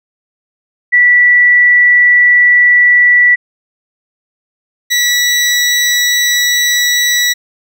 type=tone pair in turn; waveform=sine / 20% pulse; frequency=1957 / 1949.6 Hz; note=B6 / B6; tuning=-16 / -23 cents; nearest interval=unison; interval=7 cents; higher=first; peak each=-4 dBFS; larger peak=neither; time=0.92-3.36 / 4.9-7.34 s; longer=neither; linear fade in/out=20 ms; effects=none